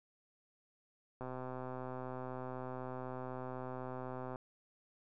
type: click train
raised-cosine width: 1 ms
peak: -30 dBFS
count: 404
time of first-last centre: 1.21-4.358 s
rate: 128 Hz
effects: none